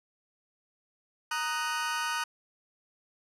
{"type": "chord", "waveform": "sawtooth", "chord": "D# minor", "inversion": "second", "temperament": "just", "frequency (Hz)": [933.4, 1244.5, 1493.4], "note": ["A#5", "D#6", "F#6"], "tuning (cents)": [2, 0, 16], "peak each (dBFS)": -30, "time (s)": [1.31, 2.24], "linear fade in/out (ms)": 5, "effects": ["low-pass 10000 Hz 12 dB/octave"]}